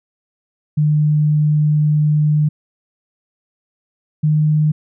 sine tone pair in turn, 150.8 / 152.73 Hz, D3 / D#3, +46 / -32 cents, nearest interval unison, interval 22 cents, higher second, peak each -11 dBFS, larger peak neither, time 0.77-2.49 / 4.23-4.72 s, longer first, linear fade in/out 10 ms, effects none

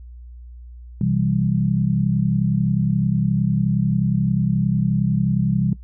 sine chord, C major, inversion none, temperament equal with one note detuned, 127.9 / 164.81 / 196 Hz, C3 / E3 / G3, -39 / 0 / 0 cents, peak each -21 dBFS, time 1.01-5.73 s, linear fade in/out 2 ms, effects noise-tail reverb RT60 0.1 s tail -17 dB re dry + added 60 Hz sine -36 dBFS peak until 5.83 s

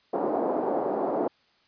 pink band-pass noise, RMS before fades -27 dBFS, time 0.13-1.28 s, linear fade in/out 10 ms, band 290 to 820 Hz, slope 24 dB/octave, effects white hiss -64 dBFS RMS until 1.67 s + resampled to 11025 Hz

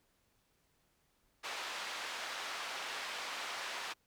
pink band-pass noise, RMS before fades -42 dBFS, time 1.43-3.94 s, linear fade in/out 20 ms, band 890 to 4700 Hz, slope 12 dB/octave, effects pink hiss -75 dBFS RMS until 4.06 s

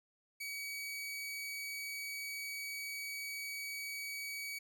sawtooth tone, 2267 Hz, C#7, 38 cents sharp, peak -37 dBFS, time 0.4-4.59 s, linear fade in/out 10 ms, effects none

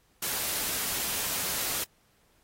white noise, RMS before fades -31 dBFS, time 0.22-1.84 s, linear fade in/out 5 ms, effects pink hiss -67 dBFS RMS until 2.43 s + AAC 48 kbps

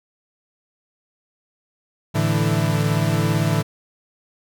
40% pulse chord, A suspended fourth, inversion none, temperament equal with one note detuned, 109.49 / 146.83 / 164.81 Hz, A2 / D3 / E3, -8 / 0 / 0 cents, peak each -21 dBFS, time 2.14-3.63 s, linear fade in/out 20 ms, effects none

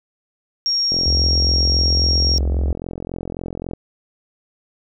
sine tone, 5570 Hz, F8, 5 cents flat, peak -16 dBFS, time 0.66-2.38 s, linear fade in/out 0 ms
click train, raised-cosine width 2 ms, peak -14 dBFS, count 124, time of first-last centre 0.92-3.735 s, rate 43.7 Hz
sine tone with vibrato, 69.3 Hz, C#2, in tune, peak -16 dBFS, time 1.06-2.73 s, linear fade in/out 5 ms, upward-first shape triangle, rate 1.3 Hz, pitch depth 46 cents each way
effects none

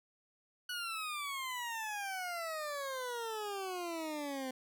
20% pulse exponential sweep, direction down, 1480 to 255.8 Hz, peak -33 dBFS, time 0.69-4.51 s, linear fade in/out 5 ms, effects none

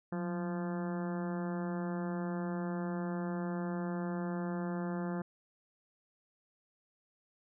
harmonic tone with a mistuned harmonic, 173.6 Hz, F3, 10 cents flat, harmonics 1 / 2 / 3 / 4 / 5 / 6 / 7 / 8 / 9 / 10, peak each -35 / -41 / -45 / -47 / -49 / -51 / -52 / -53 / -54 / -55 dBFS, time 0.12-5.22 s, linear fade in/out 5 ms, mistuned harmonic 1, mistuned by +65 cents, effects none

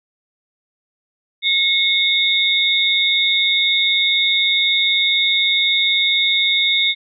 sine tone cluster, 2172 / 3549 / 3747 Hz, C#7 / A7 / A#7, -36 / +14 / +8 cents, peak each -18 dBFS, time 1.42-6.95 s, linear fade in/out 50 ms, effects none

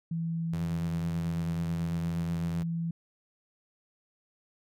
sine tone with pitch glide, 165.4 to 166.94 Hz, E3 to E3, +6 to +22 cents, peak -29 dBFS, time 0.11-2.91 s, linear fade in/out 5 ms, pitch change +16 cents, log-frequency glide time 1.59-2.28 s
sawtooth tone with vibrato, 87.31 Hz, F2, in tune, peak -33 dBFS, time 0.53-2.63 s, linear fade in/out 0 ms, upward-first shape square, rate 13 Hz, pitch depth 11 cents each way
effects none

